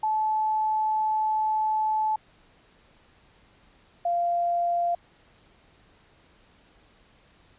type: tone pair in turn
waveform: sine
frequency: 866 / 693.2 Hz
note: A5 / F5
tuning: -28 / -13 cents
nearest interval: major third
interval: 385 cents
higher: first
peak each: -22 dBFS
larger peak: neither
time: 0.03-2.16 / 4.05-4.95 s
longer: first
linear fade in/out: 5 ms
effects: pink hiss -59 dBFS RMS until 7.58 s + resampled to 8000 Hz